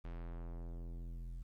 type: tone with low-pass filter sweep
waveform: square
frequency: 42.47 Hz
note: F1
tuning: 48 cents flat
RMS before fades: -45 dBFS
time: 0.04-1.43 s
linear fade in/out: 10 ms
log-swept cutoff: 3000 to 120 Hz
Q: 0.71
effects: 12-bit